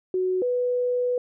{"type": "tone pair in turn", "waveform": "sine", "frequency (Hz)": [370, 493.9], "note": ["F#4", "B4"], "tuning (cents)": [0, 0], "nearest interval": "perfect fourth", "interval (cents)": 500, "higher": "second", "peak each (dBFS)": -21, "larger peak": "neither", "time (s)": [[0.14, 0.42], [0.42, 1.18]], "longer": "second", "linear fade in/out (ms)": 2, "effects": []}